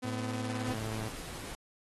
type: tone with tremolo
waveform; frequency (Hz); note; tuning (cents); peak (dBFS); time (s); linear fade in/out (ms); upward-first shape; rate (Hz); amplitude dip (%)
sawtooth; 253.1; B3; +43; -30; 0.02-0.75; 20; sine; 19; 45
type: tone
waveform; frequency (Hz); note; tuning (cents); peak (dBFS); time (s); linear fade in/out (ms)
sawtooth; 109.8; A2; -3; -32; 0.04-1.09; 10
type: noise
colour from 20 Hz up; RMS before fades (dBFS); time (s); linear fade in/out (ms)
pink; -44; 0.67-1.55; 0
effects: AAC 32 kbps